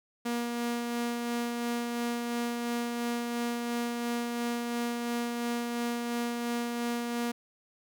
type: tone with tremolo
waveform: sawtooth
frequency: 237.7 Hz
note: A#3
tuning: 34 cents sharp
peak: -25 dBFS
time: 0.25-7.32 s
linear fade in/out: 10 ms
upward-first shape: sine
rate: 2.9 Hz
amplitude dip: 30%
effects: none